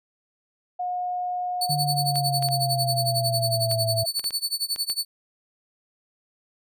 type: tone with pitch glide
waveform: sine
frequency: 721 to 665 Hz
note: F#5 to E5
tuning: -45 to +15 cents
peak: -25 dBFS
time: 0.79-4.06 s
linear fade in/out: 10 ms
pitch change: -140 cents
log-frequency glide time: 1.89-3.75 s
type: tone with tremolo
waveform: sawtooth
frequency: 4475 Hz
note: C#8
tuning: 16 cents sharp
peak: -19 dBFS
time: 1.61-5.05 s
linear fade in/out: 5 ms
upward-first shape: sine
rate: 11 Hz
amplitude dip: 95%
type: exponential sweep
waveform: sine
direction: down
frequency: 148.7 to 110.9 Hz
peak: -25 dBFS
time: 1.69-4.04 s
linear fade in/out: 10 ms
type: clicks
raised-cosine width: 0.2 ms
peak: -20 dBFS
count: 9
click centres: 2.157 / 2.425 / 2.487 / 3.714 / 4.195 / 4.242 / 4.307 / 4.761 / 4.899 s
effects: none